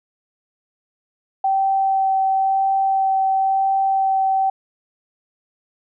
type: tone with vibrato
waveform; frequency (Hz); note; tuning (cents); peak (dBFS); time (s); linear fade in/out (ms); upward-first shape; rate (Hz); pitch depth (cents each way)
sine; 773; G5; -24; -15; 1.44-4.5; 5; sine; 0.97; 8
effects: none